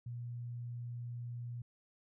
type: tone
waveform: sine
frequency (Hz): 120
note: B2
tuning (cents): -49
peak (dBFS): -40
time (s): 0.06-1.62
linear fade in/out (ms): 5
effects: none